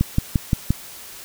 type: click train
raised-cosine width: 5 ms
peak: -4 dBFS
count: 5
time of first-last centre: 0.01-0.706 s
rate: 5.75 Hz
effects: white hiss -39 dBFS RMS until 1.24 s